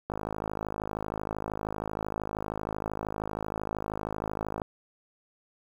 click train, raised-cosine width 1 ms, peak -18 dBFS, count 240, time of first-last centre 0.1-4.618 s, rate 52.9 Hz, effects 8-bit

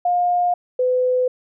sine tone pair in turn, 710 / 504.5 Hz, F5 / B4, +28 / +37 cents, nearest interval tritone, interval 591 cents, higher first, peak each -15 dBFS, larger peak neither, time 0.05-0.54 / 0.79-1.28 s, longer neither, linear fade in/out 5 ms, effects none

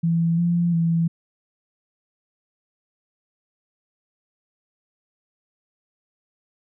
sine tone with pitch steps, 166.9 / 172.1 / 166.4 Hz, E3 / F3 / E3, +22 / -25 / +17 cents, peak -17 dBFS, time 0.03-1.08 s, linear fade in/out 10 ms, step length 350 ms, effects none

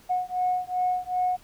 sine beating tone pair, 728 / 730.6 Hz, F#5 / F#5, -28 / -22 cents, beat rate 2.6 Hz, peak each -26 dBFS, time 0.09-1.37 s, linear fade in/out 20 ms, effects tanh soft clip ceiling -16 dBFS + pink hiss -55 dBFS RMS until 1.43 s

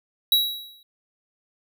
square tone with exponential decay, 3877 Hz, B7, 33 cents flat, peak -14 dBFS, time 0.32-0.83 s, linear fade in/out 2 ms, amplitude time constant 110 ms, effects none

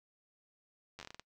slowing click train, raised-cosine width 0.2 ms, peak -29 dBFS, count 9, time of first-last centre 0.99-1.196 s, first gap 10 ms, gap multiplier 1.26, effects noise-tail reverb RT60 0.1 s tail -23 dB re dry

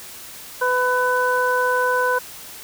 harmonic tone, 500 Hz, B4, 21 cents sharp, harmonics 1 / 2 / 3, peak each -21 / -21 / -21 dBFS, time 0.61-2.19 s, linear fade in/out 10 ms, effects white hiss -38 dBFS RMS until 2.63 s

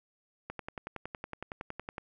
click train, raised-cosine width 0.5 ms, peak -23 dBFS, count 17, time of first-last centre 0.5-1.981 s, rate 10.8 Hz, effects none

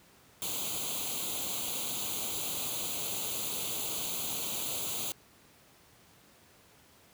white noise with comb filter, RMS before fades -35 dBFS, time 0.42-5.12 s, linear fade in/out 0 ms, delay 0.28 ms, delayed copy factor +0.85, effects pink hiss -60 dBFS RMS until 7.13 s + high-pass 80 Hz 12 dB/octave

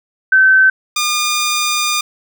sine / 10% pulse tone pair in turn, 1537 / 1210.8 Hz, G6 / D#6, -35 / -48 cents, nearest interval major third, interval 413 cents, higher first, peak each -6 dBFS, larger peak neither, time 0.32-0.7 / 0.96-2.01 s, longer second, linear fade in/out 5 ms, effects none

